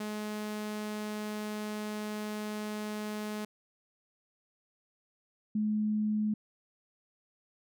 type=tone pair in turn; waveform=sawtooth / sine; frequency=211.7 / 212.9 Hz; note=G#3 / G#3; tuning=+33 / +43 cents; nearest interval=unison; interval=10 cents; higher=second; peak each=-31 / -27 dBFS; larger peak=second; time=0-3.45 / 5.55-6.34 s; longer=first; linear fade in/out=5 ms; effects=none